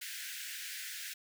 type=high-pass noise; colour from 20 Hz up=pink; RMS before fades=-43 dBFS; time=0.01-1.14 s; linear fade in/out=10 ms; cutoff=1500 Hz; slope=96 dB/octave; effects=none